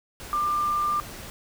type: tone in noise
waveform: sine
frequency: 1192 Hz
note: D6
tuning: 25 cents sharp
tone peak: -22 dBFS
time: 0.33-1 s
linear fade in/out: 0 ms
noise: pink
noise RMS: -40 dBFS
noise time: 0.2-1.3 s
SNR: +15 dB
effects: none